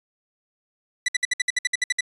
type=tone bursts; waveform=sawtooth; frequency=1975.5 Hz; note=B6; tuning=in tune; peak=-15 dBFS; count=12; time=1.06-2.008 s; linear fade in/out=5 ms; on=24 ms; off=60 ms; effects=resampled to 24000 Hz